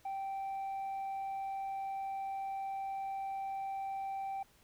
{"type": "tone with tanh clipping", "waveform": "sine", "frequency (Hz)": 780, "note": "G5", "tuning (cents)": -9, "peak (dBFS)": -37, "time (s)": [0.05, 4.43], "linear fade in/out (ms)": 5, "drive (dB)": 2, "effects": ["pink hiss -66 dBFS RMS until 4.63 s"]}